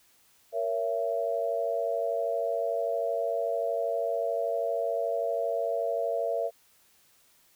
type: chord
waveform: sine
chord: A# diminished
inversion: none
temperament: just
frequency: 466.2 / 559.4 / 671.3 Hz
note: A#4 / C#5 / E5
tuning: 0 / +16 / +31 cents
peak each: -32 / -32 / -29 dBFS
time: 0.52-6.51 s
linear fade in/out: 50 ms
effects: white hiss -63 dBFS RMS until 7.55 s